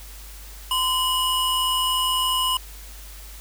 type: tone pair together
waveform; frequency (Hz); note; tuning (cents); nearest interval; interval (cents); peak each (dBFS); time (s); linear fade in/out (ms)
square; 1026.3 / 2905; C6 / F#7; -34 / -32; octave + tritone; 1802; -24 / -23; 0.71-2.57; 2
effects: added 50 Hz sine -39 dBFS peak until 3.4 s + white hiss -44 dBFS RMS until 3.4 s